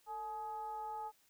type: tone with frequency modulation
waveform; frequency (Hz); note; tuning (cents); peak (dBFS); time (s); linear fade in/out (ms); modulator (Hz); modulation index
sine; 852; G#5; +44; -40; 0.06-1.12; 50; 403; 0.51
effects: white hiss -71 dBFS RMS until 1.29 s